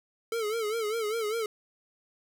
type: tone with vibrato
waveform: square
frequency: 440 Hz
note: A4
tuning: in tune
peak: -29 dBFS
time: 0.32-1.46 s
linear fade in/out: 2 ms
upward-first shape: sine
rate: 5 Hz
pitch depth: 100 cents each way
effects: none